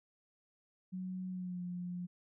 sine tone with pitch glide, 185 to 177.77 Hz, F#3 to F3, 0 to +31 cents, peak -38 dBFS, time 0.92-2.07 s, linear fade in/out 20 ms, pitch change -69 cents, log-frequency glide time 1.29-1.62 s, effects none

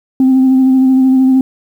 sine tone with vibrato, 261.6 Hz, C4, in tune, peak -4 dBFS, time 0.2-1.41 s, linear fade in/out 2 ms, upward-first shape sine, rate 13 Hz, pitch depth 20 cents each way, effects tanh soft clip ceiling -3 dBFS + 7-bit

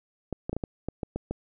clicks, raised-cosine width 2 ms, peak -17 dBFS, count 9, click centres 0.327 / 0.495 / 0.53 / 0.566 / 0.638 / 0.886 / 1.032 / 1.16 / 1.31 s, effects none

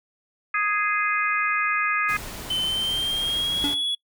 harmonic tone, 415.3 Hz, G#4, in tune, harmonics 3 / 4 / 5 / 6, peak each -25 / -26 / -27 / -28 dBFS, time 0.54-2.17 s, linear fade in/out 5 ms
pink noise, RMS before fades -36 dBFS, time 2.08-3.75 s, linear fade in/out 20 ms
triangle tone with pitch glide, 3062 to 3378 Hz, G7 to G#7, -41 to +29 cents, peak -21 dBFS, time 2.5-3.95 s, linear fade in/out 5 ms, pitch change +170 cents, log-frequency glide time 2.62-3.77 s
square tone with exponential decay, 286.1 Hz, D4, 45 cents flat, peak -22 dBFS, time 3.64-3.86 s, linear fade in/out 1 ms, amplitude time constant 47 ms
effects noise-tail reverb RT60 0.1 s tail -25 dB re dry

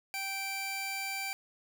sawtooth tone pair together, 780 / 2340 Hz, G5 / D7, -9 / -7 cents, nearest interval octave + perfect fifth, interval 1902 cents, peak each -36 / -34 dBFS, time 0.14-1.33 s, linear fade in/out 0 ms, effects 10-bit

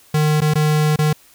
square tone with dropouts, 152.4 Hz, D#3, 36 cents flat, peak -14 dBFS, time 0.14-1.13 s, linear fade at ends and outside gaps 5 ms, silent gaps 0.406-0.417 / 0.538-0.554 / 0.961-0.988 s, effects white hiss -50 dBFS RMS until 1.34 s

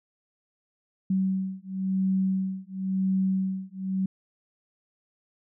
sine beating tone pair, 189.5 / 190.46 Hz, F#3 / G3, +42 / -50 cents, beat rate 0.96 Hz, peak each -27 dBFS, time 1.1-4.06 s, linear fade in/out 5 ms, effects none

